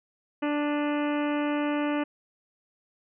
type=harmonic tone with a mistuned harmonic; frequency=293.7 Hz; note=D4; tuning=in tune; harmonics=1 / 2 / 3 / 4 / 5 / 6 / 7 / 8 / 9 / 10; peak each=-26 / -32 / -36 / -38 / -40 / -42 / -43 / -44 / -45 / -46 dBFS; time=0.42-2.04 s; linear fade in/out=10 ms; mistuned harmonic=8; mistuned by=+60 cents; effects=none